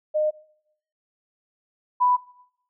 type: tone pair in turn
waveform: sine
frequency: 612 / 990.9 Hz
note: D#5 / B5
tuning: -29 / +5 cents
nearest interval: minor sixth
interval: 834 cents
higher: second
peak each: -19 / -16 dBFS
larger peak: second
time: 0.14-0.31 / 2-2.17 s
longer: neither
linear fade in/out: 20 ms
effects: noise-tail reverb RT60 0.7 s tail -19 dB re dry